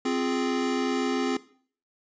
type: chord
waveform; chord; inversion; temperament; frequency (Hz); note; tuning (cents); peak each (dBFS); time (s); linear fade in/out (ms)
square; F minor; second; equal; 261.6 / 349.2 / 415.3; C4 / F4 / Ab4; 0 / 0 / 0; -27 / -32 / -31; 0.05-1.37; 5
effects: noise-tail reverb RT60 0.5 s tail -18 dB re dry + resampled to 16000 Hz